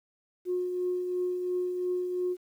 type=tone with tremolo; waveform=sine; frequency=361.1 Hz; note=F#4; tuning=42 cents flat; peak=-25 dBFS; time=0.45-2.37 s; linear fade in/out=50 ms; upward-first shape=triangle; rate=2.9 Hz; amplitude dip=45%; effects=tanh soft clip ceiling -21 dBFS + 10-bit